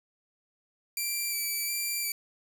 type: tone with vibrato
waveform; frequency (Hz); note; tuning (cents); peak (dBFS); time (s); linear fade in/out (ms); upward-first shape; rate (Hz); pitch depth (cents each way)
5% pulse; 2335; D7; -11; -20; 0.97-2.12; 2; square; 1.4; 16
effects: 9-bit